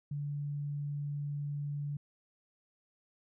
sine tone, 144.7 Hz, D3, 25 cents flat, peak -34 dBFS, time 0.11-1.97 s, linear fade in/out 5 ms, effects none

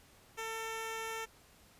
10% pulse tone, 448.1 Hz, A4, 32 cents sharp, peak -30 dBFS, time 0.37-1.26 s, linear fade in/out 20 ms, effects pink hiss -62 dBFS RMS until 1.79 s + resampled to 32000 Hz

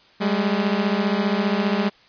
sawtooth beating tone pair, 196 / 211 Hz, G3 / G#3, 0 / +28 cents, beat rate 15 Hz, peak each -18 dBFS, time 0.2-1.9 s, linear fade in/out 20 ms, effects white hiss -53 dBFS RMS until 2.08 s + resampled to 11025 Hz

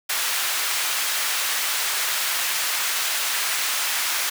pink high-pass noise, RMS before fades -24 dBFS, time 0.09-4.3 s, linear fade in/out 10 ms, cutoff 1400 Hz, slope 12 dB/octave, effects none

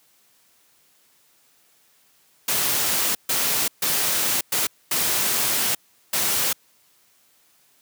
white noise bursts at uneven times, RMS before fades -22 dBFS, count 6, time 2.48-3.15 / 3.29-3.68 / 3.82-4.41 / 4.52-4.67 / 4.91-5.75 / 6.13-6.53 s, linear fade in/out 5 ms, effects white hiss -60 dBFS RMS until 7.81 s + high-pass 100 Hz 12 dB/octave

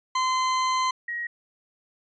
40% pulse / sine tone pair in turn, 1031 / 1894.1 Hz, C6 / A#6, -26 / +27 cents, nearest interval major seventh, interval 1053 cents, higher second, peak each -21 / -28 dBFS, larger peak first, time 0.15-0.91 / 1.08-1.27 s, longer first, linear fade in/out 5 ms, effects resampled to 16000 Hz

